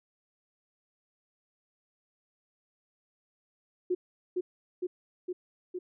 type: tone with echo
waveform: sine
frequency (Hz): 362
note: F#4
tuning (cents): -38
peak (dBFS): -25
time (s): 3.9-3.95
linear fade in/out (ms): 10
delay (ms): 460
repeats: 4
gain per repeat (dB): -2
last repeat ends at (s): 5.79
effects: none